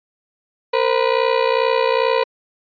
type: ring-modulated tone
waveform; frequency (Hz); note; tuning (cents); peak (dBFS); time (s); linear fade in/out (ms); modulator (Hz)
30% pulse; 490.3; B4; -13; -9; 0.73-2.24; 10; 31.2
effects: resampled to 11025 Hz